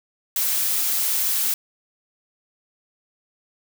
blue noise, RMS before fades -22 dBFS, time 0.36-1.54 s, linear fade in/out 2 ms, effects none

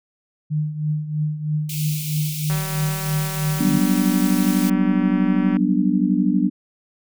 sine tone with tremolo, 152.1 Hz, D#3, 39 cents flat, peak -17 dBFS, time 0.5-3.79 s, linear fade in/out 20 ms, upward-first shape triangle, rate 3.1 Hz, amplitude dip 75%
white high-pass noise, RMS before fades -31 dBFS, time 1.69-4.7 s, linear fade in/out 5 ms, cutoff 2200 Hz, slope 96 dB/octave
click train, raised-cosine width 0.5 ms, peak -18 dBFS, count 587, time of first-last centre 2.5-5.568 s, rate 191 Hz
sine chord, G major seventh, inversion third, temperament just, 183.75 / 196 / 245 / 294 Hz, F#3 / G3 / B3 / D4, -12 / 0 / -14 / +2 cents, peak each -21 dBFS, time 3.59-6.5 s, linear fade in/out 20 ms
effects none

